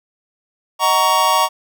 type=chord; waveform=square; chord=D# minor seventh; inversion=none; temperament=just; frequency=622.3 / 746.7 / 933.4 / 1120.1 Hz; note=D#5 / F#5 / A#5 / C#6; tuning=0 / +16 / +2 / +18 cents; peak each=-23 / -22 / -17 / -17 dBFS; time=0.79-1.49 s; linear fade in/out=50 ms; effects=none